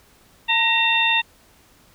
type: harmonic tone with a mistuned harmonic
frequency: 906 Hz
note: A#5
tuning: 50 cents flat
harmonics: 1 / 2 / 3 / 4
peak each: -23 / -23 / -19 / -22 dBFS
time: 0.48-1.22 s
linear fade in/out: 20 ms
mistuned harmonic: 2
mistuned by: +62 cents
effects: pink hiss -54 dBFS RMS until 1.94 s